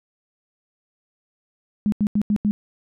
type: tone bursts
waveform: sine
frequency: 208.3 Hz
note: G#3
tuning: 5 cents sharp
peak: -16 dBFS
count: 5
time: 1.86-2.51 s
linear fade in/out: 0 ms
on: 62 ms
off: 85 ms
effects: none